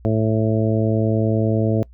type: harmonic tone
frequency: 110 Hz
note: A2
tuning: in tune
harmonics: 1 / 2 / 3 / 4 / 5 / 6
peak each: -19 / -22 / -24 / -25 / -26 / -27 dBFS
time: 0.05-1.83 s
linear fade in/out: 0 ms
effects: noise-tail reverb RT60 0.1 s tail -24 dB re dry + added 60 Hz sine -42 dBFS peak until 1.93 s